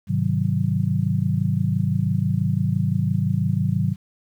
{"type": "chord", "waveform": "sine", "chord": "Ab dominant seventh", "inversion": "none", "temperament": "just", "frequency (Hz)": [103.83, 129.78, 155.74, 186.89], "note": ["Ab2", "C3", "Eb3", "Gb3"], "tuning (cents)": [0, -14, 2, 18], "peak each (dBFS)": -24, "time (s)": [0.07, 3.96], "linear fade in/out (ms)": 50, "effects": ["9-bit"]}